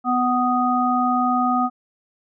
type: harmonic tone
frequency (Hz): 248.7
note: B3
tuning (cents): +12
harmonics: 1 / 3 / 5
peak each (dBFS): -21 / -21 / -21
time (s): 0.04-1.7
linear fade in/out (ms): 50
effects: none